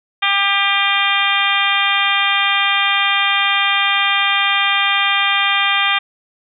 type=harmonic tone with a mistuned harmonic; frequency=399 Hz; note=G4; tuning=31 cents sharp; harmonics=2 / 3 / 4 / 5 / 6 / 7 / 8 / 9; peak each=-23 / -20 / -23 / -21 / -19 / -25 / -20 / -23 dBFS; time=0.22-5.99 s; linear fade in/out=10 ms; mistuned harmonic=5; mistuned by=-23 cents; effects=none